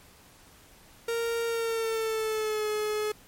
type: tone with pitch glide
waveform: 45% pulse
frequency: 463.6 to 425.1 Hz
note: A#4 to G#4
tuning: -10 to +40 cents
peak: -27 dBFS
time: 1.08-3.12 s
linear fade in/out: 5 ms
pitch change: -150 cents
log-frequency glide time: 1.46-2.68 s
effects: pink hiss -55 dBFS RMS until 3.27 s + MP3 64 kbps